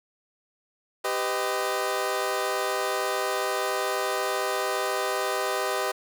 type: chord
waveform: 20% pulse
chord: G augmented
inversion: none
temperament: equal with one note detuned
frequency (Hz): 392 / 504.6 / 622.3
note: G4 / B4 / D#5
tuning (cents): 0 / +37 / 0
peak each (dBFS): -25 / -25 / -25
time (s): 1.04-5.92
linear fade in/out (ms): 10
effects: none